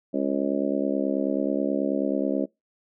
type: harmonic tone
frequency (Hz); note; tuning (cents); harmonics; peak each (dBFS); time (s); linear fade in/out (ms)
69.3; C#2; 0; 3 / 4 / 5 / 6 / 7 / 8 / 9; -30 / -26 / -30 / -37 / -34 / -30 / -33; 0.13-2.46; 20
effects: noise-tail reverb RT60 0.2 s tail -24 dB re dry